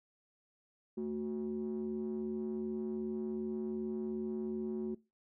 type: ring-modulated tone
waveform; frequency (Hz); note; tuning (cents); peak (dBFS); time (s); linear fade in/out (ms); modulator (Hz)
triangle; 73.42; D2; 0; -29; 0.97-4.95; 10; 295
effects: noise-tail reverb RT60 0.3 s tail -25 dB re dry + tanh soft clip ceiling -29 dBFS